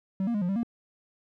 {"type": "tone with pitch steps", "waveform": "triangle", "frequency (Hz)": [191.3, 235.5, 206.7, 176.9, 195.6, 235.2], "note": ["G3", "A#3", "G#3", "F3", "G3", "A#3"], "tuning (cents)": [-42, 18, -8, 23, -4, 16], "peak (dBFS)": -23, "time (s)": [0.2, 0.632], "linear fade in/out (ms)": 2, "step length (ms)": 72, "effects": []}